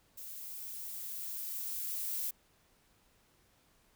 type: noise with level ramp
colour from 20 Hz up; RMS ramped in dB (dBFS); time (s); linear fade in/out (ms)
violet; -46 to -36; 0.17-2.31; 10
effects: pink hiss -69 dBFS RMS until 3.95 s